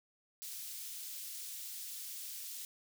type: high-pass noise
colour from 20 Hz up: white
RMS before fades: -45 dBFS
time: 0.42-2.65 s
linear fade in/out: 0 ms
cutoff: 3600 Hz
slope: 12 dB/octave
effects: none